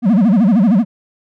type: tone with vibrato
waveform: triangle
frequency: 210.6 Hz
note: G#3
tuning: 24 cents sharp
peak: -6 dBFS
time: 0.02-0.85 s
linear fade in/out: 50 ms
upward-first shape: sine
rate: 13 Hz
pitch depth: 270 cents each way
effects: none